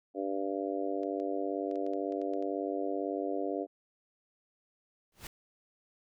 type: harmonic tone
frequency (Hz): 98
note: G2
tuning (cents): 0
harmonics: 3 / 4 / 5 / 6 / 7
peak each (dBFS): -36 / -37 / -38 / -39 / -39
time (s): 0.14-3.67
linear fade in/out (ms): 50
type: clicks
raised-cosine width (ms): 0.2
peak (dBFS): -38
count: 10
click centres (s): 1.033 / 1.2 / 1.713 / 1.757 / 1.865 / 1.935 / 2.123 / 2.216 / 2.336 / 2.425
type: noise with exponential growth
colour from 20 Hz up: pink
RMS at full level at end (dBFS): -38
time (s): 5.12-5.27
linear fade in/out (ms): 2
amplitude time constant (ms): 31
effects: none